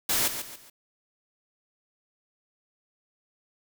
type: noise with echo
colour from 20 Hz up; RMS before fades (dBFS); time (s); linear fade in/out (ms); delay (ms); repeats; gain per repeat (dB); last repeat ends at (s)
white; -25; 0.09-0.28; 5; 140; 3; -9; 0.7
effects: none